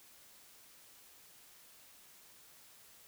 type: silence
effects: white hiss -60 dBFS RMS until 3.07 s